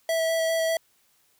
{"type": "tone with vibrato", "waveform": "square", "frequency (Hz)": 653, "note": "E5", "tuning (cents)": -17, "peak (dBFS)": -23, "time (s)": [0.09, 0.77], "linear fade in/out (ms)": 2, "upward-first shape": "square", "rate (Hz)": 5, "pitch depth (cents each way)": 8, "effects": ["white hiss -65 dBFS RMS until 1.39 s"]}